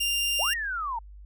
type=tone; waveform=sawtooth; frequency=2794 Hz; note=F7; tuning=in tune; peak=-21 dBFS; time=0-0.54 s; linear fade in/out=10 ms
type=linear two-way sweep; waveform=sine; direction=up then down; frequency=523.3 to 1916 to 873 Hz; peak=-28 dBFS; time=0.39-0.99 s; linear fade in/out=5 ms; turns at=0.54 s
effects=added 50 Hz sine -43 dBFS peak until 1.25 s